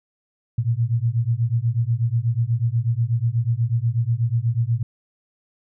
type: beating tone pair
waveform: sine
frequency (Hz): 112.8 / 121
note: A2 / B2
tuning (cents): +44 / -35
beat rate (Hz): 8.2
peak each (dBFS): -21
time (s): 0.58-4.83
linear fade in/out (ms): 5
effects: none